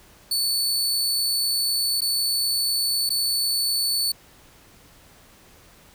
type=tone with dropouts; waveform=sawtooth; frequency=4468 Hz; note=C#8; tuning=13 cents sharp; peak=-18 dBFS; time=0.31-4.12 s; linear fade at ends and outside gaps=5 ms; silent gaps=2.008-2.017 / 3.093-3.102 s; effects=pink hiss -52 dBFS RMS until 5.94 s